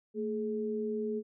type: tone pair together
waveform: sine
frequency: 223.9 / 422.7 Hz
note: A3 / G#4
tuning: +30 / +31 cents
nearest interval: major seventh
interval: 1101 cents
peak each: -35 / -33 dBFS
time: 0.14-1.23 s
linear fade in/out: 50 ms
effects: none